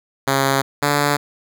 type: tone pair in turn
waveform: 5% pulse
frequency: 136.5 / 144.81 Hz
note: C#3 / D3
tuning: -26 / -24 cents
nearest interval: minor second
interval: 102 cents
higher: second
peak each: -4 dBFS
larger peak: neither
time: 0.27-0.62 / 0.82-1.17 s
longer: neither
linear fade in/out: 10 ms
effects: none